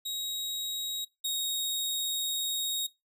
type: tone pair in turn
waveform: sawtooth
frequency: 3803 / 3757 Hz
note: A#7 / A#7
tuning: +34 / +13 cents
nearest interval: unison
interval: 21 cents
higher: first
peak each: -30 / -26 dBFS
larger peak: second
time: 0.05-1.05 / 1.24-2.87 s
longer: second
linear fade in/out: 10 ms
effects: noise-tail reverb RT60 0.2 s tail -20 dB re dry